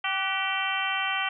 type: harmonic tone with a mistuned harmonic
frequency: 388.3 Hz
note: G4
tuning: 16 cents flat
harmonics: 2 / 3 / 4 / 5 / 6 / 7 / 8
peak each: -33 / -33 / -33 / -33 / -33 / -33 / -33 dBFS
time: 0.04-1.29 s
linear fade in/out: 5 ms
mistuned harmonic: 4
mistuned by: -64 cents
effects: none